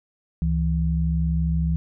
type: tone pair together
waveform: sine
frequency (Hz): 69.3 / 163.64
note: C#2 / E3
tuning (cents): 0 / -12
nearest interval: octave + minor third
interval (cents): 1488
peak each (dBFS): -22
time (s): 0.42-1.76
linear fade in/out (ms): 0
effects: none